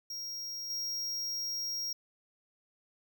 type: tone with level steps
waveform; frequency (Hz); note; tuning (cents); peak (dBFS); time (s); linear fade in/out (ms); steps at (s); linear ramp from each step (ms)
square; 5600; F8; +4; -38 / -34; 0.1-1.93; 5; 0.7; 2
effects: none